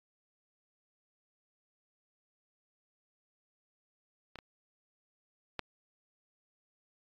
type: clicks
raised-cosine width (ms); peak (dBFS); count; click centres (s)
0.3; -28 / -29 / -18; 3; 4.357 / 4.388 / 5.593
effects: AAC 64 kbps